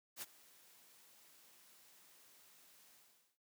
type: noise with ADSR envelope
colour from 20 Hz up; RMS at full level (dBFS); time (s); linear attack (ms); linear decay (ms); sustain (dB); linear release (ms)
white; -44; 0.16-3.38; 61; 29; -21; 470
effects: noise-tail reverb RT60 0.1 s tail -21 dB re dry + high-pass 150 Hz 12 dB/octave